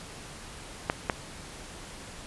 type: clicks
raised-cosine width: 0.5 ms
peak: -9 dBFS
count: 2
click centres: 0.899 / 1.098 s
effects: pink hiss -44 dBFS RMS until 2.26 s + resampled to 24000 Hz